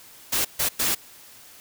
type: noise bursts at uneven times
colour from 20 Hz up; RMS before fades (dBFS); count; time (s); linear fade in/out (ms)
white; -23; 3; 0.32-0.45 / 0.59-0.69 / 0.79-0.95; 10
effects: white hiss -48 dBFS RMS until 1.6 s